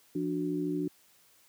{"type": "tone cluster", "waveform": "sine", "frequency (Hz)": [171.4, 294.6, 367.9], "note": ["F3", "D4", "F#4"], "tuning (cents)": [-32, 6, -10], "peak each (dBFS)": [-36, -31, -35], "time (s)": [0.15, 0.88], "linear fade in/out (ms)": 5, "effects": ["white hiss -63 dBFS RMS until 1.48 s", "high-pass 80 Hz 12 dB/octave"]}